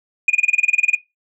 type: tone bursts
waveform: sine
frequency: 2452 Hz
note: D#7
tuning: 26 cents flat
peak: -7 dBFS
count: 14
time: 0.28-0.952 s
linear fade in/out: 5 ms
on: 22 ms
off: 28 ms
effects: noise-tail reverb RT60 0.2 s tail -19 dB re dry + tanh soft clip ceiling -8 dBFS